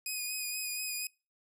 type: tone with vibrato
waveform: 10% pulse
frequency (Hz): 2489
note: D#7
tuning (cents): 0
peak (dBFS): -26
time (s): 0.06-1.07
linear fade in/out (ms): 2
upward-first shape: sine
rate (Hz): 4.2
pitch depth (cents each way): 26
effects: noise-tail reverb RT60 0.3 s tail -25 dB re dry